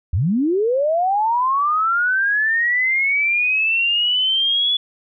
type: linear sweep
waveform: sine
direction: up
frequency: 69.6 to 3432 Hz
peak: -15 dBFS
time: 0.13-4.77 s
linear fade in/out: 5 ms
effects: none